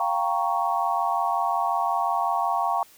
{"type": "chord", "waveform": "sine", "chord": "G half-diminished seventh", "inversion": "third", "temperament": "equal", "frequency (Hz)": [698.5, 784, 932.3, 1108.7], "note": ["F5", "G5", "Bb5", "Db6"], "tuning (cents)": [0, 0, 0, 0], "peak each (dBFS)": -27, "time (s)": [0, 2.83], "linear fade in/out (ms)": 2, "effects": ["white hiss -53 dBFS RMS until 2.97 s"]}